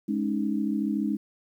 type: chord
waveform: sine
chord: Ab suspended fourth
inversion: none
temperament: equal with one note detuned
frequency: 209.9 / 277.2 / 311.1 Hz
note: Ab3 / Db4 / Eb4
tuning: +19 / 0 / 0 cents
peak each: -27 / -30 / -30 dBFS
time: 0.08-1.17 s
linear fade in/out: 10 ms
effects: 10-bit